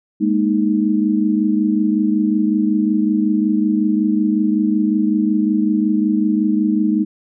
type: chord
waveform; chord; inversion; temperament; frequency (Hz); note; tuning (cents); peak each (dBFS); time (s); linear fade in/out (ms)
sine; Ab suspended second; none; equal; 207.7 / 233.1 / 311.1; Ab3 / Bb3 / Eb4; 0 / 0 / 0; -17 / -20 / -17; 0.2-7.05; 20
effects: none